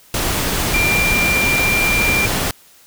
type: tone in noise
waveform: sine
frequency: 2376 Hz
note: D7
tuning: 20 cents sharp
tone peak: -15 dBFS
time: 0.74-2.26 s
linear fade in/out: 2 ms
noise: pink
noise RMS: -19 dBFS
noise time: 0.14-2.51 s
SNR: +1 dB
effects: white hiss -48 dBFS RMS until 2.86 s